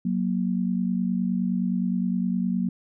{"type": "tone pair together", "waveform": "sine", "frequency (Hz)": [185.13, 234.8], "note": ["F#3", "A#3"], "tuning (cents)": [1, 13], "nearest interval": "major third", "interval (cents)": 412, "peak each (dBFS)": [-24, -26], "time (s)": [0.05, 2.69], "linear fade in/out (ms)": 5, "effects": []}